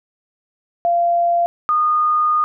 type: tone pair in turn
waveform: sine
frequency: 690 / 1226.6 Hz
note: F5 / D#6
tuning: -21 / -25 cents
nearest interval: minor seventh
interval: 996 cents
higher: second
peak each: -13 dBFS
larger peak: neither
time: 0.85-1.46 / 1.69-2.44 s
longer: second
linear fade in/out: 0 ms
effects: none